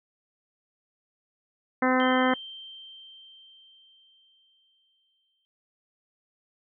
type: harmonic tone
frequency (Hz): 256.4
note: C4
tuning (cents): -35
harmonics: 1 / 2 / 3 / 4 / 5 / 6 / 7 / 8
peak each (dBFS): -24 / -27 / -29 / -30 / -31 / -32 / -32 / -33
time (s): 1.82-2.34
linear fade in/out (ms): 5
type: tone with exponential decay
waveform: sine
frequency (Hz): 3136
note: G7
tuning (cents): 0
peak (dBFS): -33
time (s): 2-5.45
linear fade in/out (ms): 0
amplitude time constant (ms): 750
effects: noise-tail reverb RT60 0.1 s tail -26 dB re dry